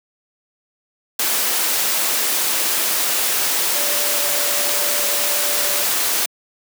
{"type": "tone in noise", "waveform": "sine", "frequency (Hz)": 583, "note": "D5", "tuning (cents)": -13, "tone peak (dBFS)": -29, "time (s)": [3.75, 5.83], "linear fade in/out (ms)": 5, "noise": "white", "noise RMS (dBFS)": -19, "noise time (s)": [1.19, 6.26], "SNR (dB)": -13, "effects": ["high-pass 300 Hz 12 dB/octave"]}